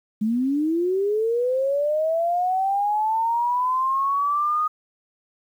sine linear sweep, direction up, 207.7 to 1244.5 Hz, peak -19 dBFS, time 0.21-4.68 s, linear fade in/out 10 ms, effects 9-bit

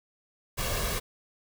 pink noise with comb filter, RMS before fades -30 dBFS, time 0.57-1 s, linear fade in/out 20 ms, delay 1.8 ms, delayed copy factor +0.6, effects none

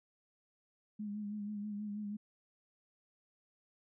sine tone with vibrato, 207.7 Hz, G#3, in tune, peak -38 dBFS, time 0.99-2.17 s, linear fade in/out 10 ms, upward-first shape sine, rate 6.2 Hz, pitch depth 39 cents each way, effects none

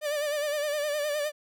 45% pulse tone with vibrato, 592 Hz, D5, 14 cents sharp, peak -27 dBFS, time 0.01-1.32 s, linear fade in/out 50 ms, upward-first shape sine, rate 9.7 Hz, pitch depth 55 cents each way, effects none

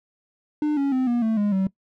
triangle tone with pitch steps, 300 / 278.3 / 258.2 / 239.5 / 222.2 / 206.1 / 191.18 Hz, D4 / C#4 / C4 / A#3 / A3 / G#3 / G3, +37 / +7 / -23 / +47 / +17 / -13 / -43 cents, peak -17 dBFS, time 0.62-1.67 s, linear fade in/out 2 ms, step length 150 ms, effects noise-tail reverb RT60 0.1 s tail -20 dB re dry

